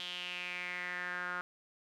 sawtooth tone with band-pass filter sweep, 178.7 Hz, F3, 40 cents sharp, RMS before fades -40 dBFS, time 0-1.41 s, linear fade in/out 0 ms, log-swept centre 3300 to 1400 Hz, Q 5.3, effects none

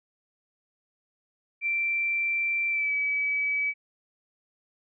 sine tone with pitch glide, 2349 to 2287 Hz, D7 to D7, 0 to -47 cents, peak -24 dBFS, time 1.61-3.74 s, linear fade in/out 50 ms, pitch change -47 cents, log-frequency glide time 2.69-2.93 s, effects none

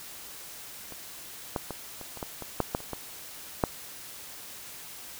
clicks, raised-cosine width 1 ms, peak -28 / -14 / -20 / -27 / -28 / -19 / -23 / -10 / -12 / -29 / -19 / -8 dBFS, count 12, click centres 0.923 / 1.562 / 1.707 / 2.013 / 2.173 / 2.228 / 2.423 / 2.603 / 2.749 / 2.804 / 2.933 / 3.638 s, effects white hiss -44 dBFS RMS until 5.19 s

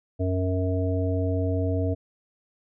harmonic tone, 92.5 Hz, F#2, in tune, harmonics 1 / 3 / 5 / 7, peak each -24 / -29 / -31 / -32 dBFS, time 0.19-1.95 s, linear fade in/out 20 ms, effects none

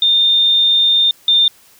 sine tone pair in turn, 3624 / 3609 Hz, A#7 / A7, -50 / +43 cents, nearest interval unison, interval 7 cents, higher first, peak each -9 / -8 dBFS, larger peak second, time 0.02-1.11 / 1.28-1.48 s, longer first, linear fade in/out 2 ms, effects white hiss -48 dBFS RMS until 1.79 s

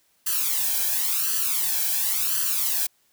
blue noise with flanger, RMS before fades -24 dBFS, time 0.26-2.87 s, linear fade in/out 10 ms, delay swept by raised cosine 0.66 to 1.26 ms, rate 0.94 Hz, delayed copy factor +0.9, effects white hiss -65 dBFS RMS until 3.12 s

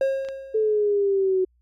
triangle tone with exponential decay, 539 Hz, C#5, 49 cents flat, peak -15 dBFS, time 0.01-0.93 s, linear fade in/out 2 ms, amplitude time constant 200 ms
clicks, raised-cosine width 0.2 ms, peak -30 / -22 dBFS, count 2, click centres 0.249 / 0.287 s
sine exponential sweep, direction down, 440 to 370 Hz, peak -18 dBFS, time 0.54-1.45 s, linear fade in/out 10 ms
effects added 60 Hz sine -60 dBFS peak until 1.61 s

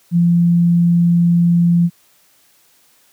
sine tone, 171.8 Hz, F3, 28 cents flat, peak -9 dBFS, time 0.11-1.9 s, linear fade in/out 50 ms, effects white hiss -54 dBFS RMS until 3.12 s + high-pass 80 Hz 12 dB/octave

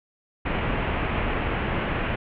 pink low-pass noise, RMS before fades -26 dBFS, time 0.45-2.16 s, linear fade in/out 10 ms, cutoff 2900 Hz, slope 48 dB/octave, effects none

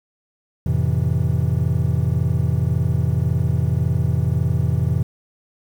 triangle chord, F major seventh, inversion none, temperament just, 87.31 / 109.13 / 130.96 / 163.7 Hz, F2 / A2 / C3 / E3, 0 / -14 / +2 / -12 cents, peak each -19 / -21 / -18 / -21 dBFS, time 0.66-5.03 s, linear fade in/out 5 ms, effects tanh soft clip ceiling -7 dBFS + 8-bit

